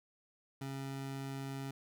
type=tone; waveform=25% pulse; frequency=136.1 Hz; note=C#3; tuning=31 cents flat; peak=-36 dBFS; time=0.61-1.71 s; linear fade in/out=5 ms; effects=none